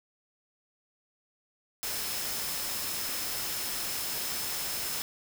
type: tone in noise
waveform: sine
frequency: 5220 Hz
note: E8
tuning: 18 cents flat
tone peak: -41 dBFS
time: 1.83-5.02 s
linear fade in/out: 0 ms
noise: white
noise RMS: -34 dBFS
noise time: 1.83-5.02 s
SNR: -10 dB
effects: none